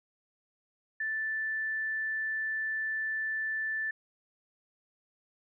sine tone, 1760 Hz, A6, in tune, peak -30 dBFS, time 1-3.91 s, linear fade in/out 5 ms, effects none

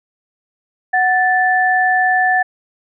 sine tone pair together, 740 / 1756.9 Hz, F#5 / A6, 0 / -3 cents, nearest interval octave + minor third, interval 1497 cents, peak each -14 dBFS, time 0.93-2.43 s, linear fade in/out 10 ms, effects none

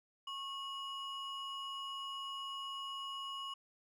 triangle ring-modulated tone, 2000 Hz, B6, 21 cents sharp, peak -36 dBFS, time 0.27-3.54 s, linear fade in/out 5 ms, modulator 904 Hz, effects none

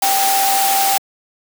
sine tone in noise, 783 Hz, G5, 2 cents flat, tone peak -15 dBFS, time 0.02-0.98 s, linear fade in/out 5 ms, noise white, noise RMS -18 dBFS, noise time 0.02-0.98 s, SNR 0 dB, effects high-pass 300 Hz 12 dB/octave

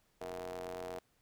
sawtooth ring-modulated tone, 88.4 Hz, F2, 22 cents sharp, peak -34 dBFS, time 0.21-0.99 s, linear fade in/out 5 ms, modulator 556 Hz, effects pink hiss -74 dBFS RMS until 1.21 s

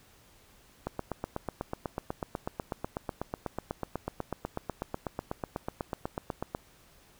click train, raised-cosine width 1 ms, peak -18 dBFS, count 47, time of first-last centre 0.87-6.549 s, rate 8.1 Hz, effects pink hiss -60 dBFS RMS until 7.19 s

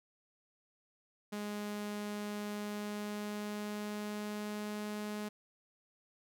sawtooth tone with pitch glide, 207.6 to 209.8 Hz, G#3 to G#3, 0 to +18 cents, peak -34 dBFS, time 1.32-5.29 s, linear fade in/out 10 ms, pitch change +18 cents, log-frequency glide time 2.52-4.85 s, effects none

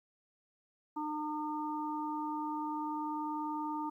harmonic tone, 303.4 Hz, D#4, 44 cents flat, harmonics 1 / 3 / 4, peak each -38 / -37 / -44 dBFS, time 0.96-3.9 s, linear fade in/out 10 ms, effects 12-bit

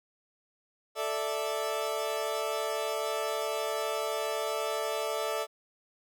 30% pulse chord, A suspended fourth, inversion none, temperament equal, 440 / 587.3 / 659.3 Hz, A4 / D5 / E5, 0 / 0 / 0 cents, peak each -32 dBFS, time 0.95-5.47 s, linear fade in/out 50 ms, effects none

